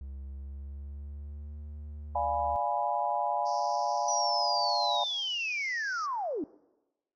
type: tone with pitch glide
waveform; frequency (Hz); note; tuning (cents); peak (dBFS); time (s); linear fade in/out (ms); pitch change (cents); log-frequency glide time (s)
triangle; 68 to 74.15; C#2 to D2; -33 to +17; -37; 0.01-2.56; 0; +150; 0.25-1.61
type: chord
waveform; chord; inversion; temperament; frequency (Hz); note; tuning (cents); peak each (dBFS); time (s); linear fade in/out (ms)
sine; D diminished seventh; none; equal; 587.3 / 698.5 / 830.6 / 987.8; D5 / F5 / Ab5 / Cb6; 0 / 0 / 0 / 0; -35 / -32 / -30 / -34; 2.15-5.04; 5
type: band-pass noise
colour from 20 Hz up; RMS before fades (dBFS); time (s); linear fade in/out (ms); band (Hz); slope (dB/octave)
white; -47; 3.45-6.07; 20; 4800 to 5800; 96
type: linear sweep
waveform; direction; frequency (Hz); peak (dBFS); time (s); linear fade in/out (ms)
sine; down; 5900 to 261.6; -30; 4.08-6.44; 2
effects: noise-tail reverb RT60 1.0 s tail -21 dB re dry